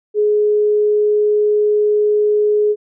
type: tone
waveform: sine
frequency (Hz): 419.8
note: G#4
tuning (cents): +19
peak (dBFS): -11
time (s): 0.14-2.76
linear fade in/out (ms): 50
effects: none